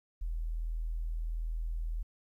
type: tone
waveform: sine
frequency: 40.69 Hz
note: E1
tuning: 22 cents flat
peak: -32 dBFS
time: 0.21-2.03 s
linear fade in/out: 10 ms
effects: 12-bit